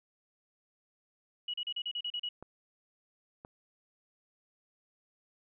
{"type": "tone bursts", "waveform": "sine", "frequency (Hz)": 2916, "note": "F#7", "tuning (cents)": -26, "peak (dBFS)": -33, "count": 9, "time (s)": [1.48, 2.29], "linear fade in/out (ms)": 5, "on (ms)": 58, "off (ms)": 36}
{"type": "clicks", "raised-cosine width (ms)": 1, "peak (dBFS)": -32, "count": 2, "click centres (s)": [2.426, 3.449]}
{"effects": []}